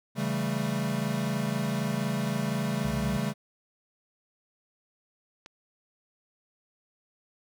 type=chord; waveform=square; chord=A dominant seventh; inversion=first; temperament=equal; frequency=138.59 / 164.81 / 196 / 220 Hz; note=C#3 / E3 / G3 / A3; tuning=0 / 0 / 0 / 0 cents; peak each=-33 / -36 / -33 / -33 dBFS; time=0.15-3.34 s; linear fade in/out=50 ms
type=harmonic tone; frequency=64.4 Hz; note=C2; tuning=27 cents flat; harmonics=1 / 2 / 3; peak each=-36 / -39 / -41 dBFS; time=2.84-3.18 s; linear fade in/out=10 ms
type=click; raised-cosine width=0.2 ms; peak=-28 dBFS; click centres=5.461 s
effects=none